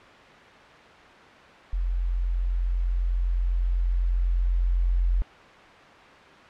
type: tone with level ramp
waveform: sine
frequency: 44 Hz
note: F1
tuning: 14 cents sharp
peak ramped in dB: -23 to -19 dBFS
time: 1.73-5.22 s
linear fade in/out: 0 ms
effects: white hiss -47 dBFS RMS until 6.49 s + low-pass 2000 Hz 12 dB/octave